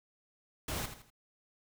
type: noise with echo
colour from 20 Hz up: pink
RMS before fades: -37 dBFS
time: 0.68-0.86 s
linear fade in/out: 5 ms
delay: 81 ms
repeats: 3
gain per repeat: -9 dB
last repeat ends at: 1.103 s
effects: none